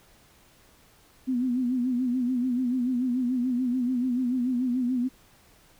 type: tone with vibrato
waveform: sine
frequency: 250 Hz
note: B3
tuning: 21 cents sharp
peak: -23 dBFS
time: 1.27-5.09 s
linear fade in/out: 20 ms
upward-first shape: sine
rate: 6.9 Hz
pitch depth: 76 cents each way
effects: pink hiss -58 dBFS RMS until 5.79 s